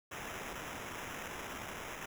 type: noise with sample-and-hold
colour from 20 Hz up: blue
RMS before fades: -44 dBFS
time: 0.11-2.06 s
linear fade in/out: 10 ms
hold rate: 4410 Hz
effects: none